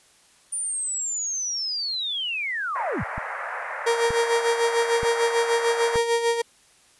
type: linear sweep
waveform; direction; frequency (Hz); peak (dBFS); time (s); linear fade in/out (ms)
sine; down; 9397 to 52.2; -25; 0.52-3.04; 10
type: band-pass noise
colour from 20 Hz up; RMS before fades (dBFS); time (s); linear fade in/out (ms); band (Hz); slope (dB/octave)
white; -32; 2.75-5.97; 10; 530 to 2000; 48
type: click train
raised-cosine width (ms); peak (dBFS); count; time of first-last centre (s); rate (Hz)
5; -20; 4; 3.18-5.958; 1.08
type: tone with tremolo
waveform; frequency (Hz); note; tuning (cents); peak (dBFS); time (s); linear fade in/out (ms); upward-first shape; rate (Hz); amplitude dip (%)
35% pulse; 466.2; A#4; 0; -16; 3.86-6.42; 10; sine; 6.7; 60
effects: white hiss -57 dBFS RMS until 6.99 s + resampled to 24000 Hz